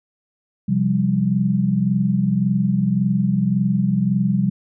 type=chord; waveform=sine; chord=C suspended fourth; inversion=none; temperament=just; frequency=130.81 / 174.42 / 196.22 Hz; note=C3 / F3 / G3; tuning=0 / -2 / +2 cents; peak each=-22 / -21 / -18 dBFS; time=0.68-4.5 s; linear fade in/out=10 ms; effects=none